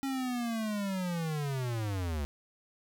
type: linear sweep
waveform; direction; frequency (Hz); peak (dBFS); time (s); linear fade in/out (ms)
square; down; 274.4 to 69.3; -32; 0.03-2.25; 0
effects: none